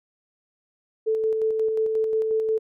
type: tone with tremolo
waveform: sine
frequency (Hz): 440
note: A4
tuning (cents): 0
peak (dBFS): -19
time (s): 1.06-2.59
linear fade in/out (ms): 20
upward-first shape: square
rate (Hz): 5.6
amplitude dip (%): 30
effects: none